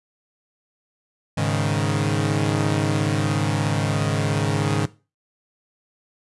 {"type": "chord", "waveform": "sawtooth", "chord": "Ab suspended fourth", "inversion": "none", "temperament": "equal", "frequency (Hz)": [103.83, 138.59, 155.56], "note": ["Ab2", "Db3", "Eb3"], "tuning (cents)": [0, 0, 0], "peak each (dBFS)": -20, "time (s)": [1.37, 4.86], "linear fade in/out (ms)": 10, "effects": ["noise-tail reverb RT60 0.3 s tail -18 dB re dry", "resampled to 24000 Hz"]}